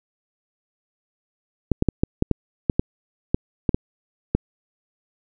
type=clicks; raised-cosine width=3 ms; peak=-4 dBFS; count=12; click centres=1.717 / 1.824 / 1.887 / 2.035 / 2.224 / 2.313 / 2.698 / 2.795 / 3.345 / 3.692 / 3.745 / 4.35 s; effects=none